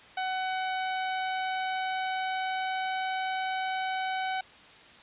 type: tone with pitch glide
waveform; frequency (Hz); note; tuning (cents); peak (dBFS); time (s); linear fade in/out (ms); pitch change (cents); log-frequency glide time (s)
sawtooth; 750 to 754.8; F#5 to F#5; +23 to +34; -25; 0.17-4.41; 5; +11; 0.32-3.24
effects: white hiss -52 dBFS RMS until 5.02 s + resampled to 8000 Hz